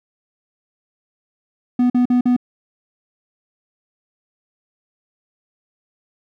triangle tone bursts, 246.9 Hz, B3, in tune, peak -10 dBFS, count 4, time 1.79-2.365 s, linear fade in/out 5 ms, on 110 ms, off 45 ms, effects none

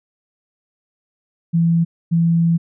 sine tone pair in turn, 167.4 / 167.4 Hz, E3 / E3, +27 / +27 cents, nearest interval unison, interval 0 cents, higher neither, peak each -12 dBFS, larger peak neither, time 1.53-1.85 / 2.11-2.58 s, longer second, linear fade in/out 20 ms, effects none

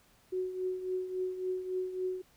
sine tone with tremolo, 370 Hz, F#4, in tune, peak -29 dBFS, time 0.32-2.22 s, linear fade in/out 10 ms, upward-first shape triangle, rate 3.6 Hz, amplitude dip 70%, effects pink hiss -65 dBFS RMS until 2.36 s

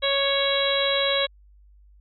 harmonic tone, 554.4 Hz, C#5, in tune, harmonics 1 / 2 / 3 / 4 / 5 / 6 / 7, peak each -24 / -31 / -31 / -30 / -35 / -27 / -26 dBFS, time 0.02-1.27 s, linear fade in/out 20 ms, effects added 50 Hz sine -50 dBFS peak until 2 s

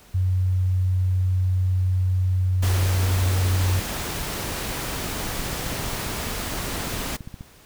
sine tone, 92.5 Hz, F#2, in tune, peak -18 dBFS, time 0.14-3.8 s, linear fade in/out 10 ms
pink noise, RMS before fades -29 dBFS, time 2.62-7.17 s, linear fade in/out 10 ms
click train, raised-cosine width 5 ms, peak -23 dBFS, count 36, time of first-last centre 5.06-7.409 s, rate 14.9 Hz
effects pink hiss -51 dBFS RMS until 7.65 s

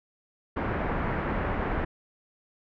pink low-pass noise, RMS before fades -29 dBFS, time 0.56-1.85 s, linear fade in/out 10 ms, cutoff 1900 Hz, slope 24 dB/octave, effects none

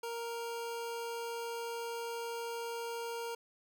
25% pulse tone, 466.2 Hz, A#4, in tune, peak -34 dBFS, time 0.03-3.35 s, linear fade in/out 5 ms, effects none

